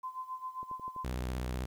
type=tone with tremolo; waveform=sine; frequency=1029 Hz; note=C6; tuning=29 cents flat; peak=-35 dBFS; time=0.03-1.05 s; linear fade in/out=10 ms; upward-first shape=sine; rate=7.5 Hz; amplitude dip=80%
type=click train; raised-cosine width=2 ms; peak=-37 dBFS; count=12; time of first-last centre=0.63-1.547 s; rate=12 Hz
type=tone with vibrato; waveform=sawtooth; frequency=62.6 Hz; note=B1; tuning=24 cents sharp; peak=-30 dBFS; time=1.04-1.66 s; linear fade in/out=10 ms; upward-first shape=square; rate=16 Hz; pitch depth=81 cents each way
effects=11-bit